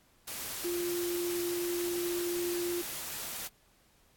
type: tone in noise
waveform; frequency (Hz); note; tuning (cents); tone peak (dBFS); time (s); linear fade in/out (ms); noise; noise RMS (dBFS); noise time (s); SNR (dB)
sine; 349.2; F4; 0; -31; 0.64-2.82; 10; white; -39; 0.27-3.48; +5
effects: pink hiss -66 dBFS RMS until 4.16 s + AAC 64 kbps